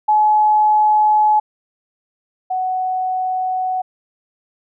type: tone pair in turn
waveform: sine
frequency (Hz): 851 / 743.7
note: G#5 / F#5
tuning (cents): +42 / +9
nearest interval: major second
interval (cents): 233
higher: first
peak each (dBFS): -10 / -17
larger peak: first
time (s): 0.08-1.4 / 2.5-3.82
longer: neither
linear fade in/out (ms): 10
effects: none